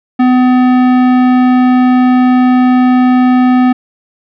sine tone with tanh clipping, 252.1 Hz, B3, 36 cents sharp, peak -7 dBFS, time 0.19-3.73 s, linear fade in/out 10 ms, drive 16 dB, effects none

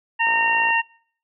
harmonic tone, 919 Hz, A#5, 25 cents flat, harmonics 1 / 2 / 3, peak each -21 / -21 / -21 dBFS, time 0.19-0.82 s, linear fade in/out 20 ms
click train, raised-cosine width 1 ms, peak -21 dBFS, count 26, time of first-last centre 0.27-0.705 s, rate 57.5 Hz
effects noise-tail reverb RT60 0.6 s tail -26 dB re dry + high-pass 300 Hz 12 dB/octave

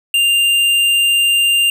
sine tone with tanh clipping, 2794 Hz, F7, in tune, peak -12 dBFS, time 0.14-1.7 s, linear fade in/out 2 ms, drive 13 dB, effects none

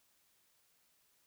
silence, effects white hiss -73 dBFS RMS until 1.26 s

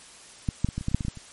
clicks, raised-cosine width 5 ms, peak -12 / -9 / -17 / -16 / -23 / -13 / -25 / -7 / -17 / -18 / -15 / -28 dBFS, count 12, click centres 0.488 / 0.646 / 0.688 / 0.78 / 0.811 / 0.884 / 0.915 / 0.946 / 1.008 / 1.05 / 1.083 / 1.173 s, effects white hiss -48 dBFS RMS until 1.32 s + MP3 48 kbps

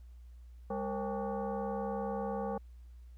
sine tone with frequency modulation, 131.5 Hz, C3, 9 cents sharp, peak -33 dBFS, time 0.7-2.58 s, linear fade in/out 5 ms, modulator 333 Hz, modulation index 2.4, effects added 60 Hz sine -49 dBFS peak until 3.17 s + pink hiss -75 dBFS RMS until 3.17 s

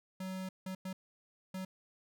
square tone bursts at uneven times, 187.6 Hz, F#3, 24 cents sharp, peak -39 dBFS, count 4, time 0.2-0.49 / 0.66-0.75 / 0.85-0.93 / 1.54-1.65 s, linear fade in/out 5 ms, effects none

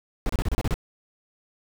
brown noise bursts, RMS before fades -23 dBFS, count 8, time 0.26-0.741 s, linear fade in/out 0 ms, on 33 ms, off 31 ms, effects none

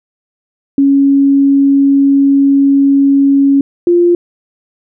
sine tone pair in turn, 277.2 / 348.3 Hz, C#4 / F4, 0 / -5 cents, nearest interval major third, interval 395 cents, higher second, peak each -5 dBFS, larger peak neither, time 0.78-3.61 / 3.87-4.15 s, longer first, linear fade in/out 2 ms, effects none

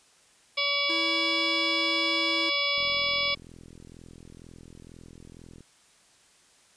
harmonic tone, 569 Hz, C#5, 45 cents sharp, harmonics 1 / 2 / 4 / 5 / 6 / 7 / 8 / 9, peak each -35 / -35 / -28 / -36 / -30 / -36 / -38 / -33 dBFS, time 0.57-3.35 s, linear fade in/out 10 ms
square tone, 329.6 Hz, E4, in tune, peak -34 dBFS, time 0.89-2.5 s, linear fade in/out 10 ms
click train, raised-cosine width 3 ms, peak -35 dBFS, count 120, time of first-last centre 2.78-5.607 s, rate 42.1 Hz
effects white hiss -60 dBFS RMS until 6.76 s + resampled to 22050 Hz

